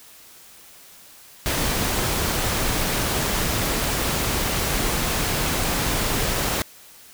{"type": "noise", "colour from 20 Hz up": "pink", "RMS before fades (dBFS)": -23, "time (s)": [1.46, 6.62], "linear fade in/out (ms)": 0, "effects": ["white hiss -47 dBFS RMS until 7.13 s"]}